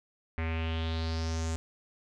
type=tone with low-pass filter sweep; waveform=square; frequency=81.3 Hz; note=E2; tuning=23 cents flat; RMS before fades=-32 dBFS; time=0.38-1.56 s; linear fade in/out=0 ms; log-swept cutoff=2100 to 7500 Hz; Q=4.1; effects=none